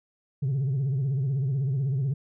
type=tone with vibrato; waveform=sine; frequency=134.9 Hz; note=C#3; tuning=47 cents flat; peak=-21 dBFS; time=0.42-2.14 s; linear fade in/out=10 ms; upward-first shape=sine; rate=16 Hz; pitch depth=130 cents each way; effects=tanh soft clip ceiling -22 dBFS